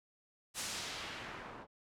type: noise with low-pass filter sweep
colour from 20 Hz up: white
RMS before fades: -44 dBFS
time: 0.54-1.67 s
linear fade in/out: 50 ms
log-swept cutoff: 9700 to 870 Hz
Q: 0.98
effects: none